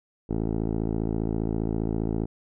10% pulse tone with low-pass filter, 55 Hz, A1, in tune, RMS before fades -27 dBFS, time 0.29-2.26 s, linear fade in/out 10 ms, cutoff 470 Hz, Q 1.7, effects none

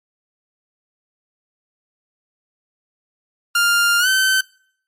sawtooth tone with pitch glide, 1400 to 1535.6 Hz, F6 to G6, +4 to -36 cents, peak -10 dBFS, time 3.55-4.41 s, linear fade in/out 5 ms, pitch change +160 cents, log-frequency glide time 3.99-4.08 s, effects noise-tail reverb RT60 0.6 s tail -24 dB re dry + MP3 64 kbps

